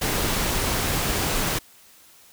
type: noise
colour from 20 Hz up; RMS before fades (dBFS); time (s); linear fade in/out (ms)
pink; -24; 0.01-1.59; 10
effects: white hiss -52 dBFS RMS until 2.32 s